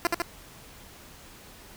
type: tone with echo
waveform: 10% pulse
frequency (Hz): 342.7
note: F4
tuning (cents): -33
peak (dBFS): -13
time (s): 0.05-0.07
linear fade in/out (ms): 0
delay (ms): 75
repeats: 2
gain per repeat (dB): -2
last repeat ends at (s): 0.22
effects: pink hiss -49 dBFS RMS until 1.76 s